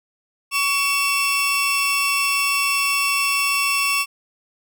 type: tone pair together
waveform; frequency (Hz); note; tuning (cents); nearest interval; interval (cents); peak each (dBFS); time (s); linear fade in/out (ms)
sawtooth; 1125.5 / 2687; C#6 / E7; +26 / +33; octave + minor third; 1507; -19 / -16; 0.51-4.06; 50
effects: none